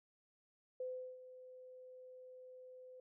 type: tone with ADSR envelope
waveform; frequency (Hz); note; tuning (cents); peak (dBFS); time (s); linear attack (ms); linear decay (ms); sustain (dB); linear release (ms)
sine; 509; C5; -48; -39; 0.8-3; 4; 370; -14; 3
effects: none